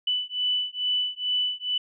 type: beating tone pair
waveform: sine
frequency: 2983 / 2985.3 Hz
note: F#7 / F#7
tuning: +13 / +15 cents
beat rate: 2.3 Hz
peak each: -27 dBFS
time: 0.07-1.78 s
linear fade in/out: 5 ms
effects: none